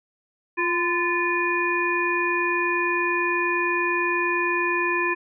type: harmonic tone with a mistuned harmonic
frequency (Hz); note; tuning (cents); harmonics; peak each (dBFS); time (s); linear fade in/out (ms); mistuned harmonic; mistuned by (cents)
350; F4; +4; 1 / 3 / 5 / 7; -26 / -26 / -26 / -26; 0.57-5.15; 20; 3; -48
effects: none